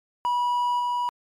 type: tone with level steps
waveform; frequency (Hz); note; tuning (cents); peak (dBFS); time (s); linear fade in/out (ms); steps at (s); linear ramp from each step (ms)
triangle; 974; B5; -24; -19 / -21; 0.25-1.09; 0; 0.79; 10
effects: MP3 64 kbps